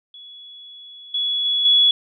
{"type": "tone with level steps", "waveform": "sine", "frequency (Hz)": 3385, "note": "G#7", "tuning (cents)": 32, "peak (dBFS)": [-38, -19, -17, -11], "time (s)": [0.14, 1.91], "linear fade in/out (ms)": 2, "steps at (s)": [1.14, 1.45, 1.65], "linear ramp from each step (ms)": 5, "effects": []}